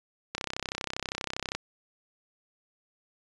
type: click train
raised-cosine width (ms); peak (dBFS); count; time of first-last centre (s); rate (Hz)
0.2; -14; 40; 0.35-1.55; 32.5
effects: resampled to 22050 Hz